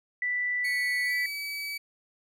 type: tone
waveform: sine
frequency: 1975.5 Hz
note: B6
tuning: in tune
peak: -26 dBFS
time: 0.22-1.26 s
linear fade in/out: 2 ms
type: tone with pitch glide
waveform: 30% pulse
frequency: 2217 to 2287 Hz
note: C#7 to D7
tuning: 0 to -47 cents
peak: -30 dBFS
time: 0.64-1.78 s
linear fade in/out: 10 ms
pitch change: +53 cents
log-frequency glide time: 1.04-1.15 s
effects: none